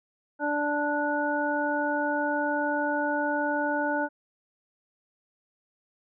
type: harmonic tone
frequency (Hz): 293.5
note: D4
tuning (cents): -1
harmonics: 1 / 2 / 3 / 5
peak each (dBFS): -30 / -30 / -30 / -30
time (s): 0.39-4.09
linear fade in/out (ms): 50
effects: none